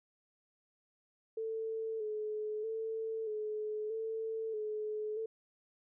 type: tone with vibrato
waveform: sine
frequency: 436 Hz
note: A4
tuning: 16 cents flat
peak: -35 dBFS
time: 1.37-5.26 s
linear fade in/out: 5 ms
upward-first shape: square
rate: 0.79 Hz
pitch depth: 36 cents each way
effects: none